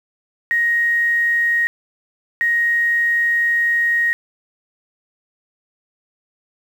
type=tone pair in turn; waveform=sine; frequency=1876 / 1876 Hz; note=A#6 / A#6; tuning=+11 / +11 cents; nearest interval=unison; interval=0 cents; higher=neither; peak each=-14 dBFS; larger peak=neither; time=0.51-1.67 / 2.41-4.13 s; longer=second; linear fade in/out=0 ms; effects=7-bit